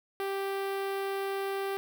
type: tone with notch filter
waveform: sawtooth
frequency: 392 Hz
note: G4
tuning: in tune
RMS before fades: -33 dBFS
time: 0.2-1.77 s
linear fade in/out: 0 ms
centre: 6800 Hz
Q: 0.68
effects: 10-bit